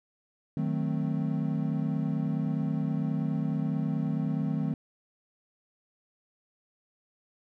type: chord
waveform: triangle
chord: D# diminished seventh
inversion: none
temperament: equal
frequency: 155.56 / 185 / 220 / 261.6 Hz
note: D#3 / F#3 / A3 / C4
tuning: 0 / 0 / 0 / 0 cents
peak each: -28 / -32 / -31 / -32 dBFS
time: 0.57-4.74 s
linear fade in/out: 2 ms
effects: none